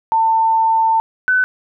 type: tone pair in turn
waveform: sine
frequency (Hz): 896 / 1506.9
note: A5 / F#6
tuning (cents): +31 / +31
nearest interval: major sixth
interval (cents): 900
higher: second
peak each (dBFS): -11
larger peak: neither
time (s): 0.12-1 / 1.28-1.44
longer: first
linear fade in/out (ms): 0
effects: none